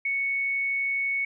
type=tone; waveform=sine; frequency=2217 Hz; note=C#7; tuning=in tune; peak=-24 dBFS; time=0.05-1.25 s; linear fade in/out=5 ms; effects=none